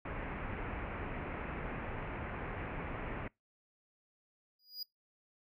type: low-pass noise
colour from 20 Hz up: pink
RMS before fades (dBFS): -41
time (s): 0.05-3.28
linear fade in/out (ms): 5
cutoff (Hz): 2500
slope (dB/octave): 48
type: tone with exponential growth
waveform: square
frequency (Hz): 4900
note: D#8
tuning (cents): -27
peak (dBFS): -37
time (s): 4.59-4.83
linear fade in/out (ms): 5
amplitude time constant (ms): 52
effects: noise-tail reverb RT60 0.2 s tail -25 dB re dry